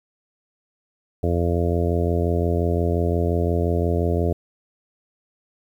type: harmonic tone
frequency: 85.7 Hz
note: F2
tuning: 32 cents flat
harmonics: 1 / 2 / 3 / 4 / 5 / 6 / 7 / 8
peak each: -21 / -27 / -29 / -28 / -26 / -32 / -30 / -32 dBFS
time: 1.23-4.33 s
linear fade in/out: 5 ms
effects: 9-bit